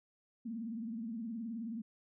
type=tone with vibrato; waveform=sine; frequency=226.8 Hz; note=A#3; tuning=47 cents flat; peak=-38 dBFS; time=0.45-1.82 s; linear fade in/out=10 ms; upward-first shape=triangle; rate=19 Hz; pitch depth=140 cents each way; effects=none